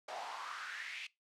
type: noise with high-pass filter sweep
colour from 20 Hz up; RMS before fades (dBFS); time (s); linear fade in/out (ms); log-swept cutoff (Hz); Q
pink; -44; 0.08-1.07; 5; 650 to 2600; 4.8
effects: noise-tail reverb RT60 0.2 s tail -21 dB re dry + low-pass 5000 Hz 12 dB/octave